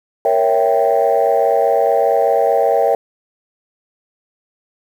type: chord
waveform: sine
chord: A# diminished seventh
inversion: none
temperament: equal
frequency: 466.2 / 554.4 / 659.3 / 784 Hz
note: A#4 / C#5 / E5 / G5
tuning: 0 / 0 / 0 / 0 cents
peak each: -16 dBFS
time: 0.25-2.95 s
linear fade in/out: 2 ms
effects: tanh soft clip ceiling -4 dBFS + 7-bit